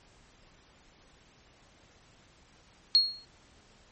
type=tone with exponential decay; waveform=sine; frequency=4297 Hz; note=C8; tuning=45 cents sharp; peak=-15 dBFS; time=2.95-3.25 s; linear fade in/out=0 ms; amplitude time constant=64 ms; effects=pink hiss -60 dBFS RMS until 3.91 s + MP3 32 kbps